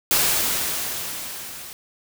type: noise with level ramp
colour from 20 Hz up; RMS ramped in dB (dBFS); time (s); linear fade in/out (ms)
white; -18 to -38; 0.11-1.73; 0
effects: none